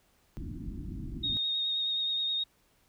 pink low-pass noise, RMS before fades -39 dBFS, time 0.37-1.37 s, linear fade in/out 0 ms, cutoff 340 Hz, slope 96 dB/octave
sine tone with vibrato, 3720 Hz, A#7, 4 cents flat, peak -28 dBFS, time 1.23-2.44 s, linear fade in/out 10 ms, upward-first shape triangle, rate 9.5 Hz, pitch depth 24 cents each way
effects pink hiss -68 dBFS RMS until 2.88 s

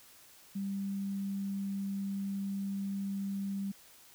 sine tone, 197.1 Hz, G3, 10 cents sharp, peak -33 dBFS, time 0.55-3.72 s, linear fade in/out 10 ms, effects white hiss -58 dBFS RMS until 4.14 s

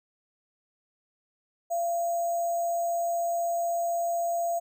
sine tone with sample-and-hold, 683 Hz, F5, 39 cents flat, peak -25 dBFS, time 1.7-4.6 s, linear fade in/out 20 ms, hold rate 7350 Hz, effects none

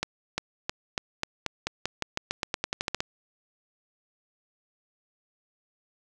accelerating click train, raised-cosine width 0.2 ms, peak -10 dBFS, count 19, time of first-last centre 0.03-3.005 s, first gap 350 ms, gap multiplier 0.9, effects none

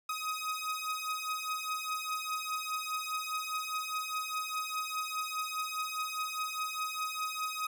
sawtooth beating tone pair, 1257 / 1261.9 Hz, D#6 / D#6, +17 / +24 cents, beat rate 4.9 Hz, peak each -34 / -33 dBFS, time 0.09-7.67 s, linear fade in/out 5 ms, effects none

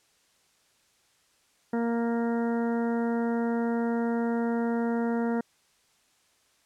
harmonic tone, 233.1 Hz, A#3, in tune, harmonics 1 / 2 / 3 / 4 / 5 / 6 / 7 / 8, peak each -26 / -31 / -37 / -39 / -51 / -42 / -49 / -46 dBFS, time 1.73-5.41 s, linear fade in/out 5 ms, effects white hiss -66 dBFS RMS until 6.65 s + low-pass 9000 Hz 12 dB/octave

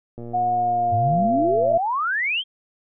click train, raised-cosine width 2 ms, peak -23 dBFS, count 189, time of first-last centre 0.18-1.773 s, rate 118 Hz
sine tone with pitch glide, 725 to 672.6 Hz, F#5 to E5, -35 to +35 cents, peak -18 dBFS, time 0.33-1.79 s, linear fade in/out 20 ms, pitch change -130 cents, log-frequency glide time 0.53-1.6 s
sine exponential sweep, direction up, 92.5 to 3280 Hz, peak -20 dBFS, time 0.9-2.44 s, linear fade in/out 50 ms
effects none

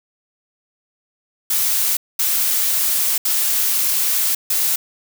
blue noise bursts at uneven times, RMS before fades -18 dBFS, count 4, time 1.5-1.97 / 2.19-3.18 / 3.25-4.35 / 4.5-4.76 s, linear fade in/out 5 ms, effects none

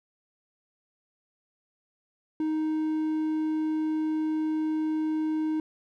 triangle tone, 312 Hz, D#4, 5 cents sharp, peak -23 dBFS, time 2.4-5.6 s, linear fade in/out 2 ms, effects none

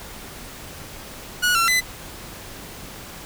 sawtooth tone with pitch steps, 1459 / 1356 / 2014 Hz, F#6 / E6 / B6, -25 / +49 / +33 cents, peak -13 dBFS, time 1.42-1.81 s, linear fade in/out 20 ms, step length 130 ms, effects pink hiss -38 dBFS RMS until 3.25 s

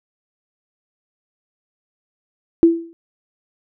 sine tone with exponential decay, 333.5 Hz, E4, 20 cents sharp, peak -4 dBFS, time 2.63-2.93 s, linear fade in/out 0 ms, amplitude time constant 65 ms, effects none

